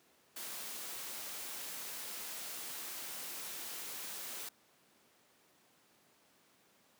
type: noise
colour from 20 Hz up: white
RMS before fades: -44 dBFS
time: 0.36-4.49 s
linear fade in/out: 5 ms
effects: pink hiss -68 dBFS RMS until 6.99 s + high-pass 200 Hz 12 dB/octave